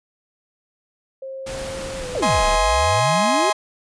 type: tone with pitch glide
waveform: sine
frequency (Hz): 533 to 500.2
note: C5 to B4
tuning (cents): +32 to +22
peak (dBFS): -29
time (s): 1.22-3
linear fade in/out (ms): 5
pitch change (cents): -110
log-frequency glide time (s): 1.99-2.07
type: noise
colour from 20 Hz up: pink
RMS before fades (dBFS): -32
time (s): 1.46-2.56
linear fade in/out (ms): 10
type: exponential two-way sweep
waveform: sine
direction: down then up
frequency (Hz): 683 to 30.87 to 404.2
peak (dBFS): -22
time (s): 2.15-3.5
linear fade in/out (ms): 0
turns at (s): 2.46
type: chord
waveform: 40% pulse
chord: Ab major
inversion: second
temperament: equal with one note detuned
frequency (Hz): 635 / 830.6 / 1046.5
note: Eb5 / Ab5 / C6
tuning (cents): +35 / 0 / 0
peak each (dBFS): -20 / -20 / -20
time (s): 2.22-3.53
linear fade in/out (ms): 10
effects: resampled to 22050 Hz